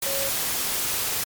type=tone in noise; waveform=sine; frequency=549 Hz; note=C#5; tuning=17 cents flat; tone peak=-29 dBFS; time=0.06-0.29 s; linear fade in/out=5 ms; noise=white; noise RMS=-26 dBFS; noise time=0.02-1.24 s; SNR=-6 dB; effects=MP3 96 kbps